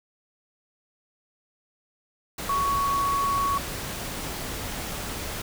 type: tone in noise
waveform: sine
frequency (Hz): 1116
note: C#6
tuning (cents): +11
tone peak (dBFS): -22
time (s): 2.49-3.58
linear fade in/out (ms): 5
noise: pink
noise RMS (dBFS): -33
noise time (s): 2.38-5.42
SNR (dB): +8
effects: none